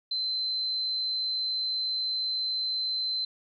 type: tone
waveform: sine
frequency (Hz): 4077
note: C8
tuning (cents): -46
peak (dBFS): -27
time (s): 0.11-3.25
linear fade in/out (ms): 5
effects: none